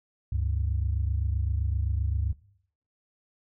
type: tone pair together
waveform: sine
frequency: 70.28 / 98 Hz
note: C#2 / G2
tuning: +24 / 0 cents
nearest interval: tritone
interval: 576 cents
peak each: -26 / -28 dBFS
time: 0.32-2.33 s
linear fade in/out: 5 ms
effects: noise-tail reverb RT60 0.6 s tail -19 dB re dry + tanh soft clip ceiling -17 dBFS